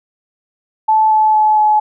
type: tone with pitch steps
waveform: sine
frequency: 871 / 864.5 / 858 / 851.6 Hz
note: A5 / A5 / A5 / G#5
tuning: -18 / -31 / -44 / +43 cents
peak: -8 dBFS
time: 0.88-1.8 s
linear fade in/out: 10 ms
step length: 230 ms
effects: none